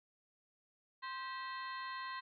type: harmonic tone with a mistuned harmonic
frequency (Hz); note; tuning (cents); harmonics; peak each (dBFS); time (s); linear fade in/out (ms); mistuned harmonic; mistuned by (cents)
523.3; C5; 0; 2 / 3 / 4 / 5 / 6 / 7 / 8; -43 / -50 / -48 / -56 / -58 / -59 / -53; 1.02-2.21; 20; 4; -130
effects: none